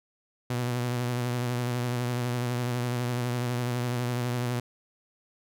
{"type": "tone with vibrato", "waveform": "sawtooth", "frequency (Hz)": 122.4, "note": "B2", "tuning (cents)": -15, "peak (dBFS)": -23, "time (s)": [0.5, 4.6], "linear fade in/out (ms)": 5, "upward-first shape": "triangle", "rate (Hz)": 12, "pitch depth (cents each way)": 44, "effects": []}